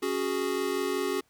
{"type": "chord", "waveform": "square", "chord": "C# suspended fourth", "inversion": "none", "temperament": "equal", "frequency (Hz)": [277.2, 370, 415.3], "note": ["C#4", "F#4", "G#4"], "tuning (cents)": [0, 0, 0], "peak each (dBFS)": [-35, -31, -32], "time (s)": [0.02, 1.21], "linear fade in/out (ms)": 10, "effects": ["pink hiss -68 dBFS RMS until 1.29 s"]}